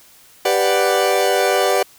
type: chord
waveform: 40% pulse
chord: G major seventh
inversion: none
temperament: equal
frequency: 392 / 493.9 / 587.3 / 740 Hz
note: G4 / B4 / D5 / F#5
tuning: 0 / 0 / 0 / 0 cents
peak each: -19 dBFS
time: 0.45-1.83 s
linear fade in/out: 5 ms
effects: white hiss -48 dBFS RMS until 1.98 s